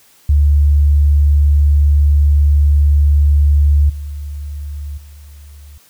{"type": "tone with level steps", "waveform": "sine", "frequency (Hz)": 72.7, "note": "D2", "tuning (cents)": -17, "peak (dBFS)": [-7, -22, -34], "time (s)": [0.29, 5.78], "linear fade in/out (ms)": 5, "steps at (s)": [3.89, 4.97], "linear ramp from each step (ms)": 10, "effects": ["white hiss -49 dBFS RMS until 5.89 s"]}